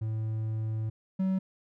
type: tone pair in turn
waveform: triangle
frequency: 110 / 189.46 Hz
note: A2 / F#3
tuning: 0 / +41 cents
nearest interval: major sixth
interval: 941 cents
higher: second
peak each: -27 / -23 dBFS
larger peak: second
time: 0.01-0.9 / 1.19-1.39 s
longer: first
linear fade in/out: 10 ms
effects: none